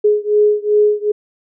sine beating tone pair, 418 / 420.6 Hz, G#4 / G#4, +11 / +22 cents, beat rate 2.6 Hz, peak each -13 / -14 dBFS, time 0.04-1.12 s, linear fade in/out 10 ms, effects none

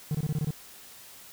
triangle tone bursts, 150.9 Hz, D3, 47 cents sharp, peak -23 dBFS, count 7, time 0.11-0.507 s, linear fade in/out 2 ms, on 37 ms, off 23 ms, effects white hiss -49 dBFS RMS until 1.32 s

